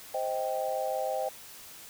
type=chord; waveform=sine; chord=C minor; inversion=none; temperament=equal with one note detuned; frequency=523.3 / 629.5 / 784 Hz; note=C5 / Eb5 / G5; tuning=0 / +20 / 0 cents; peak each=-33 dBFS; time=0.14-1.29 s; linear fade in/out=5 ms; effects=white hiss -48 dBFS RMS until 1.89 s